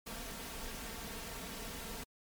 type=noise with comb filter; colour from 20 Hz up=pink; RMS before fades=-44 dBFS; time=0.06-2.04 s; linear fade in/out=10 ms; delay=4.4 ms; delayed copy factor=+0.6; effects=MP3 96 kbps